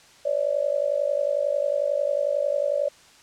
sine tone with amplitude modulation, 576 Hz, D5, 34 cents flat, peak -17 dBFS, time 0.25-2.89 s, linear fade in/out 10 ms, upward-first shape sine, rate 51.1 Hz, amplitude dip 90%, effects white hiss -52 dBFS RMS until 3.22 s + low-pass 7000 Hz 12 dB/octave

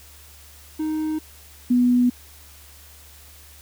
triangle / sine tone pair in turn, 311.1 / 246 Hz, D#4 / B3, 0 / -7 cents, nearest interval major third, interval 407 cents, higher first, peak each -20 / -14 dBFS, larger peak second, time 0.79-1.19 / 1.7-2.1 s, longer neither, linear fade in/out 10 ms, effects added 73 Hz sine -48 dBFS peak until 3.61 s + white hiss -48 dBFS RMS until 3.61 s

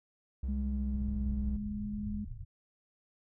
triangle tone with pitch glide, 65.41 to 62.71 Hz, C2 to B1, 0 to +27 cents, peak -30 dBFS, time 0.43-1.57 s, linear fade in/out 5 ms, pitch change -73 cents, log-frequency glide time 0.53-1.24 s
sine tone, 207.7 Hz, G#3, in tune, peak -35 dBFS, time 0.48-2.25 s, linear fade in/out 10 ms
pink low-pass noise, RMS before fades -42 dBFS, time 0.93-2.45 s, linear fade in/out 20 ms, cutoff 140 Hz, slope 96 dB/octave
effects none

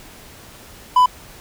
triangle tone, 999 Hz, B5, 20 cents sharp, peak -7 dBFS, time 0.96-1.06 s, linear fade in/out 5 ms, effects pink hiss -42 dBFS RMS until 1.4 s

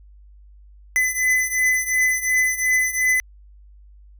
square beating tone pair, 2014 / 2016.8 Hz, B6 / B6, +33 / +36 cents, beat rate 2.8 Hz, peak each -20 / -23 dBFS, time 0.96-3.2 s, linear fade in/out 0 ms, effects added 50 Hz sine -44 dBFS peak until 4.19 s

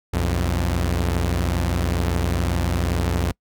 sawtooth tone pair together, 62.22 / 87.31 Hz, B1 / F2, +14 / 0 cents, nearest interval tritone, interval 586 cents, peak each -19 / -18 dBFS, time 0.13-3.32 s, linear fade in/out 10 ms, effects noise-tail reverb RT60 0.1 s tail -26 dB re dry

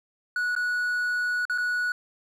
triangle tone with dropouts, 1467 Hz, F#6, 15 cents flat, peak -22 dBFS, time 0.36-1.92 s, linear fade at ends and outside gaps 2 ms, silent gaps 0.552-0.563 / 1.453-1.497 / 1.578-1.582 s, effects none

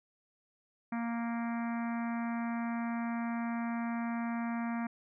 harmonic tone, 233.1 Hz, A#3, in tune, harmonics 1 / 3 / 4 / 5 / 6 / 7 / 8 / 9 / 10, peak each -33 / -43 / -45 / -47 / -49 / -50 / -51 / -52 / -53 dBFS, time 0.92-4.87 s, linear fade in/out 5 ms, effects none

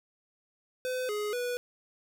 square tone with pitch steps, 508 / 418.5 / 489.9 Hz, B4 / G#4 / B4, +49 / +13 / -14 cents, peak -31 dBFS, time 0.85-1.57 s, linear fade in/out 0 ms, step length 240 ms, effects none

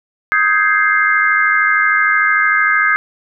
sine chord, Ab major seventh, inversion second, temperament equal with one note detuned, 1253.9 / 1568 / 1661.2 / 2093 Hz, Eb6 / G6 / Ab6 / C7, +13 / 0 / 0 / 0 cents, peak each -16 dBFS, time 0.32-2.96 s, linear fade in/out 0 ms, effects none

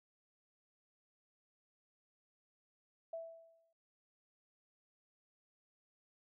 sine tone with exponential decay, 659.3 Hz, E5, in tune, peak -39 dBFS, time 3.13-3.73 s, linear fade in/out 5 ms, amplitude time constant 130 ms, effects none

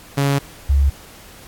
sawtooth / sine tone pair in turn, 140 / 69.58 Hz, C#3 / C#2, +18 / +7 cents, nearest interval octave, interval 1211 cents, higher first, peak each -11 dBFS, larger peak neither, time 0.17-0.39 / 0.69-0.9 s, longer first, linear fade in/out 10 ms, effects pink hiss -42 dBFS RMS until 1.47 s + AAC 64 kbps

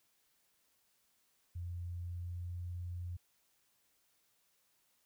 sine tone with pitch glide, 87.31 to 88.12 Hz, F2 to F2, 0 to +16 cents, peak -39 dBFS, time 1.55-3.17 s, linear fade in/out 10 ms, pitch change +16 cents, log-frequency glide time 2.02-2.69 s, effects white hiss -75 dBFS RMS until 5.05 s

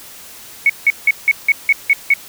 sine tone bursts, 2217 Hz, C#7, in tune, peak -7 dBFS, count 8, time 0.66-2.138 s, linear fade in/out 2 ms, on 36 ms, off 170 ms, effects white hiss -37 dBFS RMS until 2.28 s

